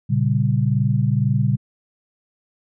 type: chord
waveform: sine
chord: G diminished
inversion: first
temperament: equal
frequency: 116.54 / 138.59 / 196 Hz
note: Bb2 / Db3 / G3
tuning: 0 / 0 / 0 cents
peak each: -19 / -19 / -23 dBFS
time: 0.09-1.57 s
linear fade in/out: 20 ms
effects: none